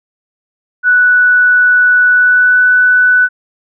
sine tone with pitch glide, 1480 to 1492 Hz, F#6 to F#6, 0 to +14 cents, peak -5 dBFS, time 0.83-3.29 s, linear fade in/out 50 ms, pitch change +14 cents, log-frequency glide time 2.1-2.61 s, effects none

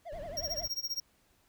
triangle tone with vibrato, 627 Hz, D#5, 13 cents sharp, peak -38 dBFS, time 0.05-0.66 s, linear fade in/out 20 ms, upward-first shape triangle, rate 11 Hz, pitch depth 230 cents each way
brown noise, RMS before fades -47 dBFS, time 0.12-0.68 s, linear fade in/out 5 ms
square tone with tremolo, 5588 Hz, F8, in tune, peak -31 dBFS, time 0.37-1 s, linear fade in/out 2 ms, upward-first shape sine, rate 15 Hz, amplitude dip 95%
effects pink hiss -69 dBFS RMS until 1.48 s

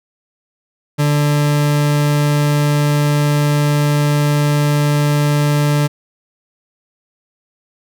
40% pulse tone, 146.83 Hz, D3, in tune, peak -11 dBFS, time 0.98-5.88 s, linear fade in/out 20 ms, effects none

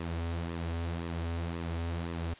sawtooth tone with flanger, 84 Hz, E2, 33 cents sharp, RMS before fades -35 dBFS, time 0-2.34 s, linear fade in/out 5 ms, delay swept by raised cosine 1.3 to 6.2 ms, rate 1.9 Hz, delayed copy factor -0.55, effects white hiss -53 dBFS RMS until 2.39 s + resampled to 8000 Hz

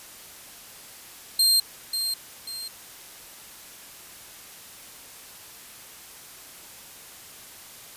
sawtooth tone with echo, 4186 Hz, C8, in tune, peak -14 dBFS, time 1.39-1.6 s, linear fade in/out 5 ms, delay 540 ms, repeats 2, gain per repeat -8 dB, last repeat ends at 2.68 s, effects white hiss -45 dBFS RMS until 7.96 s + resampled to 32000 Hz

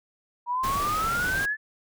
sine exponential sweep, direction up, 952 to 1757 Hz, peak -24 dBFS, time 0.46-1.57 s, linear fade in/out 50 ms
pink noise, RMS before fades -33 dBFS, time 0.63-1.46 s, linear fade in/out 10 ms
effects none

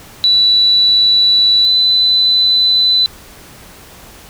sine tone pair in turn, 3951 / 4004 Hz, B7 / B7, 0 / +23 cents, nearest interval unison, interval 23 cents, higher second, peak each -7 / -8 dBFS, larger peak first, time 0.24-1.65 / 1.65-3.06 s, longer neither, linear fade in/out 0 ms, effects pink hiss -38 dBFS RMS until 4.29 s

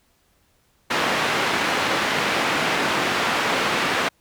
white band-pass noise, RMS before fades -22 dBFS, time 0.9-4.09 s, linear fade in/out 10 ms, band 160 to 2200 Hz, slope 12 dB/octave, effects pink hiss -63 dBFS RMS until 4.2 s

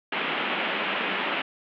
white band-pass noise, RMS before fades -28 dBFS, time 0.12-1.42 s, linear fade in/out 5 ms, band 180 to 3100 Hz, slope 48 dB/octave, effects none

